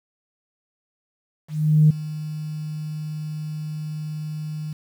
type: tone with ADSR envelope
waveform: sine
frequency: 153.5 Hz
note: D#3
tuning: 23 cents flat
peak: -9 dBFS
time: 1.48-4.73 s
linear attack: 420 ms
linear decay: 9 ms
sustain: -18 dB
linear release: 4 ms
effects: tanh soft clip ceiling -5 dBFS + 8-bit